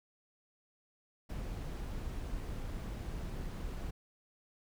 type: noise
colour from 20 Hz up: brown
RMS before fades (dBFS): -40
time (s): 1.29-3.91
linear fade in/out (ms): 10
effects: none